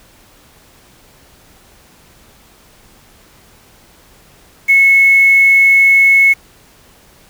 sine tone with quantisation, 2193 Hz, C#7, 19 cents flat, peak -5 dBFS, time 4.68-6.34 s, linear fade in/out 20 ms, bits 5, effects pink hiss -46 dBFS RMS until 7.29 s

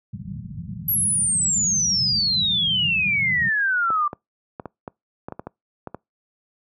white low-pass noise, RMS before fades -30 dBFS, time 0.13-3.49 s, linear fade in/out 5 ms, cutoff 210 Hz, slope 96 dB/octave
sine exponential sweep, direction down, 11840 to 1167 Hz, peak -18 dBFS, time 0.88-4.08 s, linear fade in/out 5 ms
clicks, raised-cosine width 1 ms, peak -17 dBFS, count 11, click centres 3.904 / 4.131 / 4.598 / 4.657 / 4.878 / 5.285 / 5.323 / 5.395 / 5.47 / 5.873 / 5.946 s
effects noise-tail reverb RT60 0.2 s tail -26 dB re dry + high-pass 100 Hz 12 dB/octave

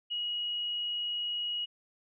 sine tone, 2900 Hz, F#7, 35 cents flat, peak -31 dBFS, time 0.1-1.66 s, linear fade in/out 20 ms, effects none

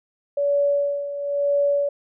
sine tone with tremolo, 570 Hz, C#5, 48 cents sharp, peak -16 dBFS, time 0.37-1.89 s, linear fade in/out 5 ms, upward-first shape sine, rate 1 Hz, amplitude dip 70%, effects none

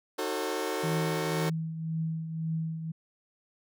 sawtooth chord, D# diminished seventh, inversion none, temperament just, 311.1 / 373.4 / 448 / 537.6 Hz, D#4 / F#4 / A4 / C5, 0 / +16 / +31 / +47 cents, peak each -33 / -31 / -30 / -33 dBFS, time 0.18-1.5 s, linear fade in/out 10 ms
sine tone with tremolo, 161.3 Hz, E3, 37 cents flat, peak -27 dBFS, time 0.83-2.92 s, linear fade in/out 10 ms, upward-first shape triangle, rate 1.9 Hz, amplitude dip 60%
effects none

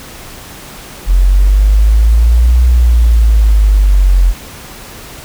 sine linear two-way sweep, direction up then down, 43.65 to 61.74 to 43.65 Hz, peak -4 dBFS, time 1.06-4.34 s, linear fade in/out 50 ms, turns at 2.64 s, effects pink hiss -31 dBFS RMS until 5.24 s

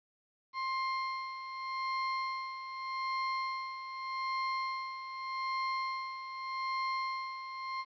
35% pulse tone with tremolo, 1056 Hz, C6, 16 cents sharp, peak -30 dBFS, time 0.53-7.85 s, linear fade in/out 50 ms, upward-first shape sine, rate 0.83 Hz, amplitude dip 65%, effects resampled to 11025 Hz + 11-bit

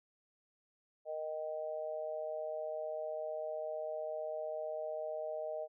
harmonic tone, 155.56 Hz, D#3, in tune, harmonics 3 / 4 / 5, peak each -45 / -38 / -49 dBFS, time 1.05-5.68 s, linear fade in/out 50 ms, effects none

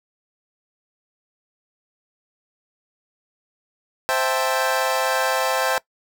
25% pulse chord, A minor seventh, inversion first, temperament equal, 523.3 / 659.3 / 784 / 880 Hz, C5 / E5 / G5 / A5, 0 / 0 / 0 / 0 cents, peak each -20 / -21 / -22 / -23 dBFS, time 4.09-5.78 s, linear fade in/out 0 ms, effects noise-tail reverb RT60 0.1 s tail -21 dB re dry

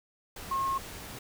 sine tone in noise, 1078 Hz, C#6, 49 cents flat, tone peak -27 dBFS, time 0.51-0.78 s, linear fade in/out 5 ms, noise pink, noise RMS -43 dBFS, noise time 0.36-1.19 s, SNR +13 dB, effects none

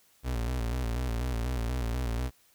35% pulse tone with vibrato, 60 Hz, B1, 49 cents flat, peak -27 dBFS, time 0.23-2.31 s, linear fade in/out 50 ms, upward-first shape square, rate 4.1 Hz, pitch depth 81 cents each way, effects white hiss -64 dBFS RMS until 2.54 s

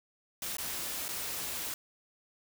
white noise with dropouts, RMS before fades -37 dBFS, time 0.42-1.74 s, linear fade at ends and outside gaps 2 ms, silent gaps 0.569-0.583 / 1.082-1.088 s, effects none

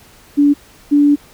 sine tone pair in turn, 288.1 / 289.7 Hz, D4 / D4, -33 / -24 cents, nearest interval unison, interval 9 cents, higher second, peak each -7 dBFS, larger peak neither, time 0.37-0.54 / 0.91-1.16 s, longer second, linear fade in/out 20 ms, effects pink hiss -45 dBFS RMS until 1.33 s

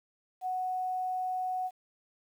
sine tone, 740 Hz, F#5, in tune, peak -30 dBFS, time 0.41-1.71 s, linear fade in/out 50 ms, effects 10-bit

